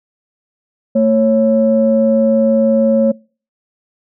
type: tone pair together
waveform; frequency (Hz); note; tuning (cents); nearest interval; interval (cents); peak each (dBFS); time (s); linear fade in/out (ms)
sine; 224.2 / 549.8; A3 / C#5; +33 / -14; octave + major third; 1553; -11; 0.95-3.12; 10
effects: noise-tail reverb RT60 0.4 s tail -26 dB re dry + tanh soft clip ceiling -1 dBFS